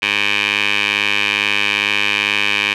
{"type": "tone with band-pass filter", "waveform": "15% pulse", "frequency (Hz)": 102.3, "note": "G#2", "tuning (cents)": -26, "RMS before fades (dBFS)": -17, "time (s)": [0.02, 2.74], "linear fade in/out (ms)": 5, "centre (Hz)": 2600, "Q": 4.9, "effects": []}